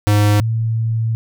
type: tone pair in turn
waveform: square / sine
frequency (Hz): 103.83 / 112.95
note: G#2 / A2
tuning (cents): 0 / +46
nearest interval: minor second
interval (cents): 146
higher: second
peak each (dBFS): -11 / -15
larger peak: first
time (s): 0.07-0.4 / 0.4-1.15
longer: second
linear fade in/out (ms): 0
effects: none